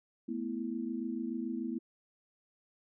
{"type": "chord", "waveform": "sine", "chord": "A suspended second", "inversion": "none", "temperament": "equal", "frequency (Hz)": [220, 246.9, 329.6], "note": ["A3", "B3", "E4"], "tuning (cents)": [0, 0, 0], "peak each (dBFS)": [-39, -37, -39], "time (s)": [0.28, 1.79], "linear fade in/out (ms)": 10, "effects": []}